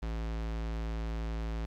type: tone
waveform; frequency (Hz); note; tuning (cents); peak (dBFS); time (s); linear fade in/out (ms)
square; 55.5; A1; +16; -34; 0.02-1.66; 10
effects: low-pass 5000 Hz 12 dB/octave + 10-bit